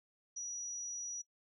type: tone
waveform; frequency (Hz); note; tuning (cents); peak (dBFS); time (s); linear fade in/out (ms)
sine; 5830; F#8; -26; -39; 0.36-1.22; 10
effects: noise-tail reverb RT60 0.1 s tail -21 dB re dry